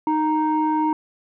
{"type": "tone pair together", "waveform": "sine", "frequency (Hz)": [309.5, 932.3], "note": ["D#4", "A#5"], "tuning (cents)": [-9, 0], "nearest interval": "octave + perfect fifth", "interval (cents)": 1909, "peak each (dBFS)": -19, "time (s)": [0.07, 0.93], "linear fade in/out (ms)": 2, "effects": ["tanh soft clip ceiling -13 dBFS"]}